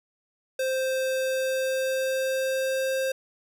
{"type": "tone with pitch glide", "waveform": "square", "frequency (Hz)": [523.3, 529.1], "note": ["C5", "C5"], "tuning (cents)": [0, 19], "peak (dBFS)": -25, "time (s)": [0.59, 3.12], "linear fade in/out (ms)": 5, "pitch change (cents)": 19, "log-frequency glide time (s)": [1.21, 2.98], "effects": []}